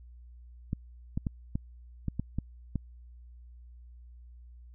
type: clicks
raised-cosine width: 5 ms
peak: -18 dBFS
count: 8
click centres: 0.731 / 1.175 / 1.268 / 1.555 / 2.083 / 2.196 / 2.386 / 2.757 s
effects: added 60 Hz sine -48 dBFS peak until 4.74 s